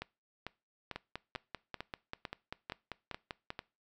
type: two click trains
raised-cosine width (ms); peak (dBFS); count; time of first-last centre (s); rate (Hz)
0.3; -23 / -23; 9 / 14; 0.02-3.591 / 0.96-3.504; 2.24 / 5.11
effects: noise-tail reverb RT60 0.3 s tail -22 dB re dry